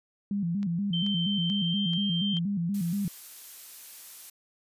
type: tone with vibrato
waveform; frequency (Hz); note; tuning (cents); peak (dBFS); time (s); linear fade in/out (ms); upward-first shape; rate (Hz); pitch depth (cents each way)
sine; 185; F#3; 0; -26; 0.31-3.08; 2; square; 4.2; 150
type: click train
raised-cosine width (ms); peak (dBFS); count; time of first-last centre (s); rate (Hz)
0.2; -29; 5; 0.63-2.369; 2.3
type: tone with pitch glide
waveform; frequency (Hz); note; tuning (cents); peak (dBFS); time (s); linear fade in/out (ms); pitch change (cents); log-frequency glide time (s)
sine; 3113 to 3151; G7 to G7; -13 to +8; -29; 0.93-2.39; 5; +21; 1.41-1.83
type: noise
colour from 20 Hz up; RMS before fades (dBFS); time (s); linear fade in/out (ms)
blue; -44; 2.74-4.3; 5
effects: resampled to 32000 Hz